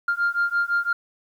sine beating tone pair, 1396.9 / 1402.8 Hz, F6 / F6, 0 / +7 cents, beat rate 5.9 Hz, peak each -22 dBFS, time 0.08-0.93 s, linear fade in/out 5 ms, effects tanh soft clip ceiling -15 dBFS + 9-bit

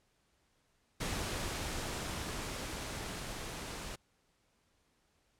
pink noise with level ramp, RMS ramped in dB -37 to -43 dBFS, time 1-3.96 s, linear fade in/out 10 ms, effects pink hiss -74 dBFS RMS until 5.39 s + low-pass 10000 Hz 12 dB/octave

